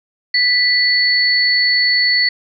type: tone pair together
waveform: sine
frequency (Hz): 1975.5 / 4435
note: B6 / C#8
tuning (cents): 0 / 0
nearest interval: octave + major second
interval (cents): 1400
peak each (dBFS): -14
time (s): 0.34-2.29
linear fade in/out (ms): 5
effects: none